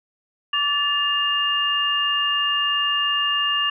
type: tone cluster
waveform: sine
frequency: 1157 / 1744 / 2817 Hz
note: D6 / A6 / F7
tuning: -26 / -16 / +14 cents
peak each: -25 / -27 / -20 dBFS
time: 0.53-3.7 s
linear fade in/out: 5 ms
effects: none